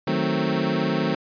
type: chord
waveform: 25% pulse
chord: D# diminished seventh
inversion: none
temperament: equal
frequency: 155.56 / 185 / 220 / 261.6 Hz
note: D#3 / F#3 / A3 / C4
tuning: 0 / 0 / 0 / 0 cents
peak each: -23 dBFS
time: 0.07-1.15 s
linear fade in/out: 5 ms
effects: resampled to 11025 Hz